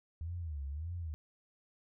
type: tone with vibrato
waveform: sine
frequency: 77.78 Hz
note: D#2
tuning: in tune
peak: -37 dBFS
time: 0.21-1.14 s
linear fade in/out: 0 ms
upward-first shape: sine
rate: 1.7 Hz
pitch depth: 210 cents each way
effects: none